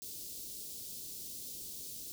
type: band-stop noise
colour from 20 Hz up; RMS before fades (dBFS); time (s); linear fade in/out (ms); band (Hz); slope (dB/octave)
white; -45; 0.02-2.12; 0; 450 to 3900; 24
effects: none